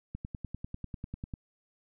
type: click train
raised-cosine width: 5 ms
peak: -25 dBFS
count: 13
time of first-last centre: 0.15-1.338 s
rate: 10.1 Hz
effects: none